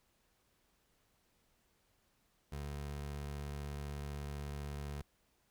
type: tone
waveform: 25% pulse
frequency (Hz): 72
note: D2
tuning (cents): -34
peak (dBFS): -37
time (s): 2.52-5.02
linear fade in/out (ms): 5
effects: pink hiss -75 dBFS RMS until 5.5 s